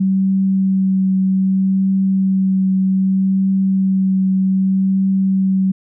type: tone with vibrato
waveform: sine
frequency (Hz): 190.9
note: G3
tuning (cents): -46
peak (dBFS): -12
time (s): 0-5.72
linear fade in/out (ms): 10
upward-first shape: triangle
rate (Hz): 0.64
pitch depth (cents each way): 14
effects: none